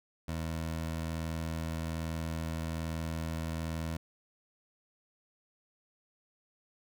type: tone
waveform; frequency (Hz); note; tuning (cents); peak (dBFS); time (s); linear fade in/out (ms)
20% pulse; 81.2; E2; -26; -29; 0.28-3.97; 5
effects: none